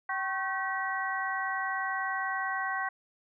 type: harmonic tone with a mistuned harmonic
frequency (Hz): 384.3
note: G4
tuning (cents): -34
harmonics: 2 / 3 / 4 / 5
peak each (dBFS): -35 / -35 / -35 / -35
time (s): 0.09-2.89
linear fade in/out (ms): 5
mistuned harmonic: 3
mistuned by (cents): -85
effects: none